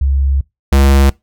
sine / square tone pair in turn, 68.3 / 68.56 Hz, C#2 / C#2, -25 / -18 cents, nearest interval unison, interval 7 cents, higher second, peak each -10 / -7 dBFS, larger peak second, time 0.01-0.41 / 0.72-1.1 s, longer first, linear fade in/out 5 ms, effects noise-tail reverb RT60 0.2 s tail -23 dB re dry

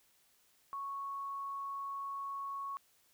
sine tone, 1107 Hz, C#6, 3 cents flat, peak -38 dBFS, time 0.73-2.77 s, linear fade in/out 0 ms, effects white hiss -70 dBFS RMS until 3.13 s

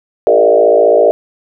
sine tone with frequency modulation, 531 Hz, C5, 25 cents sharp, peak -5 dBFS, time 0.27-1.11 s, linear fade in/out 0 ms, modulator 55.1 Hz, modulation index 2.5, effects none

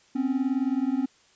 triangle beating tone pair, 255.6 / 274.6 Hz, C4 / C#4, -40 / -16 cents, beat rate 19 Hz, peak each -24 / -24 dBFS, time 0.15-1.06 s, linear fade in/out 10 ms, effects white hiss -60 dBFS RMS until 1.35 s + resampled to 16000 Hz

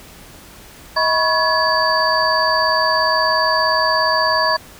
sine tone cluster, 636 / 980 / 1097 / 1696 / 4619 Hz, D#5 / B5 / C#6 / G#6 / D8, +38 / -14 / -18 / +36 / -30 cents, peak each -20 dBFS, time 0.96-4.57 s, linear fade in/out 10 ms, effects pink hiss -41 dBFS RMS until 4.79 s

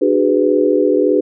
sine chord, G# half-diminished seventh, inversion second, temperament just, 299 / 373.8 / 415.3 / 498.4 Hz, D4 / F#4 / G#4 / B4, +31 / +18 / 0 / +16 cents, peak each -16 dBFS, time 0.01-1.21 s, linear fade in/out 10 ms, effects none

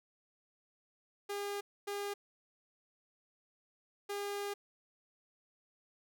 sawtooth tone bursts at uneven times, 405 Hz, G#4, 43 cents flat, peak -33 dBFS, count 3, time 1.29-1.61 / 1.87-2.14 / 4.09-4.54 s, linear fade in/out 10 ms, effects none

